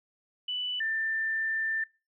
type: tone pair in turn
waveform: sine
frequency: 2978 / 1783 Hz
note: F#7 / A6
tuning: +11 / +22 cents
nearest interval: major sixth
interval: 889 cents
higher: first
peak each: -30 / -27 dBFS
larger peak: second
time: 0.48-0.8 / 0.8-1.84 s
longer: second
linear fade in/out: 5 ms
effects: noise-tail reverb RT60 0.3 s tail -26 dB re dry